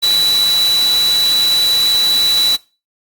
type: tone in noise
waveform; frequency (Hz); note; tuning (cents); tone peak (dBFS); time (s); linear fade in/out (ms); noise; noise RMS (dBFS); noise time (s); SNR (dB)
sine; 3948; B7; -1; -10; 0.02-2.57; 20; white; -22; 0.02-2.57; +9
effects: noise-tail reverb RT60 0.3 s tail -20 dB re dry + Opus 48 kbps